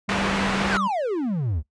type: tone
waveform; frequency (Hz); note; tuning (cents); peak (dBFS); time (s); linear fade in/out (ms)
triangle; 196; G3; 0; -24; 0.08-0.88; 10
type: low-pass noise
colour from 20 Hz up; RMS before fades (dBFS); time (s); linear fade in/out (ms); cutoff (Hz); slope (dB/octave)
white; -25; 0.09-0.77; 0; 1900; 12
type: exponential sweep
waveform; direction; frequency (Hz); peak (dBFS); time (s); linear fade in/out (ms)
triangle; down; 1864.7 to 67.8; -20; 0.68-1.63; 50
effects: noise-tail reverb RT60 0.1 s tail -18 dB re dry + resampled to 22050 Hz